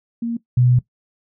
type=tone pair in turn; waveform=sine; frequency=233.1 / 124.05 Hz; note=A#3 / B2; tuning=0 / +8 cents; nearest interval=major seventh; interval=1092 cents; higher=first; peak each=-20 / -11 dBFS; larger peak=second; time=0.22-0.37 / 0.57-0.79 s; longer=second; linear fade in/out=5 ms; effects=noise-tail reverb RT60 0.1 s tail -17 dB re dry